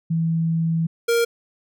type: tone pair in turn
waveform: sine / square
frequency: 164 / 467.2 Hz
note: E3 / A#4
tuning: -9 / +4 cents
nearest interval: octave + tritone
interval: 1813 cents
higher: second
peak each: -18 / -17 dBFS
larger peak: second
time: 0.1-0.87 / 1.08-1.25 s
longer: first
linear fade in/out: 10 ms
effects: none